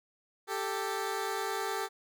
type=tone pair together; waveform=15% pulse; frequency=392 / 441.8 Hz; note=G4 / A4; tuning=0 / +7 cents; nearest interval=major second; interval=207 cents; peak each=-28 / -29 dBFS; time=0.47-1.89 s; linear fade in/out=50 ms; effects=none